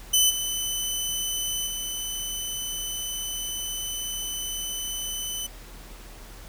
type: tone with level steps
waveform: 15% pulse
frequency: 3014 Hz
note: F#7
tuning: 31 cents sharp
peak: -10 / -19 / -22 dBFS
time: 0.13-5.47 s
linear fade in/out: 10 ms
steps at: 0.29 / 1.66 s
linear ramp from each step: 20 ms
effects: added 40 Hz sine -43 dBFS peak until 6.48 s + pink hiss -47 dBFS RMS until 6.48 s